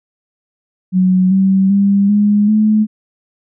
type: tone with pitch steps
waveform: sine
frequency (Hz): 185 / 191.97 / 199.2 / 206.7 / 214.5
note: F#3 / G3 / G3 / G#3 / A3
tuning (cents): 0 / -36 / +28 / -8 / -44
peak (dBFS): -8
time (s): 0.92-2.87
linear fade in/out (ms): 50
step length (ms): 390
effects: none